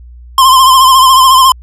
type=tone with vibrato; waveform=square; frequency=1046.5 Hz; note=C6; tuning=in tune; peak=-3 dBFS; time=0.38-1.52 s; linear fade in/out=2 ms; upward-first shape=triangle; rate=14 Hz; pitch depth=66 cents each way; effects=added 60 Hz sine -30 dBFS peak until 1.62 s + resampled to 32000 Hz